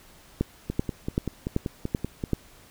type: two click trains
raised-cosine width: 3 ms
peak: -15 / -10 dBFS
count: 9 / 6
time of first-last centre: 0.7-2.238 / 0.41-2.333 s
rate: 5.2 / 2.6 Hz
effects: pink hiss -53 dBFS RMS until 2.7 s